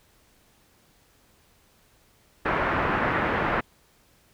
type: low-pass noise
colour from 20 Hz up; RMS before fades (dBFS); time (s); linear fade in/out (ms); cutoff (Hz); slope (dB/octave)
white; -25; 2.45-3.61; 10; 1800; 24
effects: pink hiss -61 dBFS RMS until 4.33 s